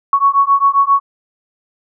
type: beating tone pair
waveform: sine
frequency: 1108.7 / 1116.2 Hz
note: C#6 / C#6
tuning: 0 / +12 cents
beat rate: 7.5 Hz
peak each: -12 dBFS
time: 0.13-1 s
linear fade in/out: 2 ms
effects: none